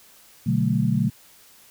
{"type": "chord", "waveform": "sine", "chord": "B minor seventh", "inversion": "none", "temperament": "equal with one note detuned", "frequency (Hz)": [123.47, 146.83, 187.47, 220], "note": ["B2", "D3", "F#3", "A3"], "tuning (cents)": [0, 0, 23, 0], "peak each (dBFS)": -24, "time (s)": [0.46, 1.1], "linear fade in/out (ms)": 10, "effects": ["white hiss -52 dBFS RMS until 1.7 s"]}